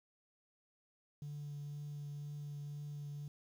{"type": "tone with vibrato", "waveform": "triangle", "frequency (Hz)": 145.5, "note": "D3", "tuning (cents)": -16, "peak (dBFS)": -39, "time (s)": [1.22, 3.28], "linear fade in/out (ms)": 2, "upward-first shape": "triangle", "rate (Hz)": 2, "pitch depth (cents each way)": 15, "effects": ["tanh soft clip ceiling -39 dBFS", "11-bit"]}